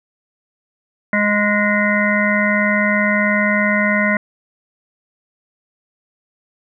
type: harmonic tone with a mistuned harmonic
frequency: 207.7 Hz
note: G#3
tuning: in tune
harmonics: 1 / 3 / 5 / 7 / 9 / 10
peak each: -18 / -21 / -25 / -22 / -20 / -20 dBFS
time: 1.13-4.17 s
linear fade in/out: 2 ms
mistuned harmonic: 10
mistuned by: -22 cents
effects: none